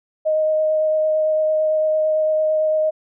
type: tone with vibrato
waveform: sine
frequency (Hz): 622.3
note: D#5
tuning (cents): 0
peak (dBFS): -15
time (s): 0.25-2.91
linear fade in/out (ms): 20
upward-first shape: sine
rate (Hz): 8.9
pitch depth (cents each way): 9
effects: none